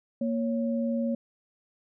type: tone pair together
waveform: sine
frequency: 233.1 / 554.4 Hz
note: A#3 / C#5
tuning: 0 / 0 cents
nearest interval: octave + minor third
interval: 1500 cents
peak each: -26 / -32 dBFS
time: 0.21-1.15 s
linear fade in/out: 5 ms
effects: none